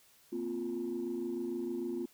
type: chord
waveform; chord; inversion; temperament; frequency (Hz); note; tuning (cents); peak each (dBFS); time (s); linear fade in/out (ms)
sine; Bb suspended second; none; equal with one note detuned; 233.1 / 259.7 / 349.2; Bb3 / C4 / F4; 0 / -13 / 0; -40 / -39 / -35; 0.32-2.06; 10
effects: tanh soft clip ceiling -28 dBFS + white hiss -64 dBFS RMS until 2.13 s